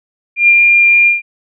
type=tone with ADSR envelope; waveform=sine; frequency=2399 Hz; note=D7; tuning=36 cents sharp; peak=-3 dBFS; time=0.36-1.22 s; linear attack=120 ms; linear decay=55 ms; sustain=-2 dB; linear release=150 ms; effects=none